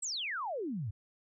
sine exponential sweep, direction down, 8280 to 92.6 Hz, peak -34 dBFS, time 0.02-0.91 s, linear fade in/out 10 ms, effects none

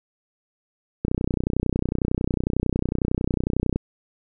click train, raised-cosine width 3 ms, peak -9 dBFS, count 85, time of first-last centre 1.05-3.76 s, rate 31 Hz, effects none

